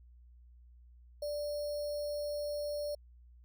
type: tone with sample-and-hold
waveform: sine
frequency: 587.3 Hz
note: D5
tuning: in tune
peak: -34 dBFS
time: 1.22-2.95 s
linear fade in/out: 5 ms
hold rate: 4900 Hz
effects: added 60 Hz sine -55 dBFS peak until 3.44 s